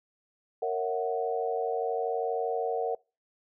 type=chord; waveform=sine; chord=F# dominant seventh; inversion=first; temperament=equal with one note detuned; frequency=461.9 / 554.4 / 659.3 / 740 Hz; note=A#4 / C#5 / E5 / F#5; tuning=-16 / 0 / 0 / 0 cents; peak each=-30 / -36 / -35 / -32 dBFS; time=0.62-2.95 s; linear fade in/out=5 ms; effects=noise-tail reverb RT60 0.3 s tail -25 dB re dry